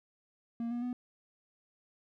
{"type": "tone with pitch steps", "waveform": "triangle", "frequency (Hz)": [233.1, 239.9, 247], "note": ["A#3", "A#3", "B3"], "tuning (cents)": [0, 50, 0], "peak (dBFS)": -31, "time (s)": [0.6, 0.93], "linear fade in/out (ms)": 2, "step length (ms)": 110, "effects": []}